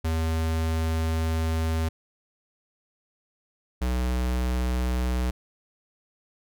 square tone pair in turn, 80.8 / 62.1 Hz, E2 / B1, -34 / +10 cents, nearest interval perfect fourth, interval 456 cents, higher first, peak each -24 dBFS, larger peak neither, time 0.04-1.89 / 3.81-5.31 s, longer first, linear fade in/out 10 ms, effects none

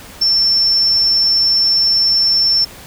sine tone, 5390 Hz, E8, 38 cents sharp, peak -10 dBFS, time 0.21-2.65 s, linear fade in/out 10 ms, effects pink hiss -36 dBFS RMS until 2.86 s

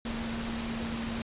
sine tone in noise, 229.3 Hz, A#3, 28 cents flat, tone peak -34 dBFS, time 0.05-1.22 s, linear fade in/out 2 ms, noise pink, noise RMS -37 dBFS, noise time 0.05-1.22 s, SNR 0 dB, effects resampled to 8000 Hz

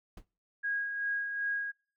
brown noise with exponential decay, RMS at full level -36 dBFS, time 0.17-0.25 s, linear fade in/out 5 ms, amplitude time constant 17 ms
sine tone with tremolo, 1641 Hz, G#6, 21 cents flat, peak -29 dBFS, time 0.63-1.72 s, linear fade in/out 20 ms, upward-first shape sine, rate 2.6 Hz, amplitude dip 45%
effects noise-tail reverb RT60 0.4 s tail -24 dB re dry

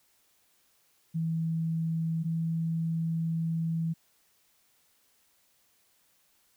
sine tone pair in turn, 163 / 163.9 Hz, E3 / E3, -19 / -10 cents, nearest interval unison, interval 9 cents, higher second, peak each -27 / -27 dBFS, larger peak neither, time 1.14-2.24 / 2.24-3.94 s, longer second, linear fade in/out 20 ms, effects white hiss -68 dBFS RMS until 6.56 s

